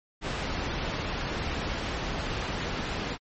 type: low-pass noise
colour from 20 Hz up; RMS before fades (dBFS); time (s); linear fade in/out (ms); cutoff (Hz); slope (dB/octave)
pink; -32; 0.21-3.18; 50; 4100; 12
effects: MP3 32 kbps